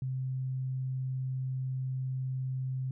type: tone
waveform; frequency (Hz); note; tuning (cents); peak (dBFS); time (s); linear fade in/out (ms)
sine; 130.4; C3; -5; -31; 0.02-2.91; 2
effects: none